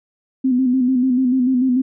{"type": "tone with vibrato", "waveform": "sine", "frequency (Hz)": 255.1, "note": "C4", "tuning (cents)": -44, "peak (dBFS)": -13, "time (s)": [0.44, 1.82], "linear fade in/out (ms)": 10, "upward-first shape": "square", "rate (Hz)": 6.8, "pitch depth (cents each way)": 50, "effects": []}